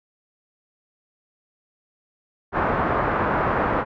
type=low-pass noise; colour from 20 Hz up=white; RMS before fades=-22 dBFS; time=2.52-3.85 s; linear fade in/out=50 ms; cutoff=1400 Hz; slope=24 dB/octave; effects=none